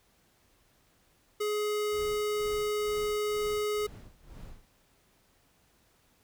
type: tone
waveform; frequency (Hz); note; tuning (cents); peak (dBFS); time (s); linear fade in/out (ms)
square; 420; G#4; +19; -29; 1.4-3.87; 10
type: noise with tremolo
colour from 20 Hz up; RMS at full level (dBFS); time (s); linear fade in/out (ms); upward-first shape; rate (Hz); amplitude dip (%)
brown; -45; 1.92-4.66; 5; sine; 2.1; 90
effects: pink hiss -67 dBFS RMS until 6.23 s